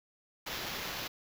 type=noise with sample-and-hold; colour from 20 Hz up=violet; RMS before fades=-39 dBFS; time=0.46-1.08 s; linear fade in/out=10 ms; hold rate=8820 Hz; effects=none